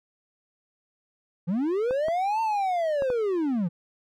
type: linear two-way sweep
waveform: triangle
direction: up then down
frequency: 158.5 to 908 to 158.5 Hz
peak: -21 dBFS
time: 1.47-3.69 s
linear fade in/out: 20 ms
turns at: 2.41 s
type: clicks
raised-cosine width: 1 ms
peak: -20 dBFS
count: 4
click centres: 1.909 / 2.084 / 3.022 / 3.102 s
effects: none